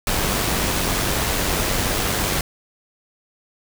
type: noise with amplitude modulation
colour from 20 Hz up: pink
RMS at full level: -20 dBFS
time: 0.07-2.41 s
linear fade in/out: 2 ms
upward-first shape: sine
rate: 96.9 Hz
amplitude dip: 30%
effects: none